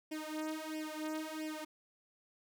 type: tone with flanger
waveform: sawtooth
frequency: 311.1 Hz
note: D#4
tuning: in tune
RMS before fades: -41 dBFS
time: 0.11-1.65 s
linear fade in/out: 10 ms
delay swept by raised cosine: 0.37 to 3.37 ms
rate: 1.5 Hz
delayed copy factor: +1
effects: none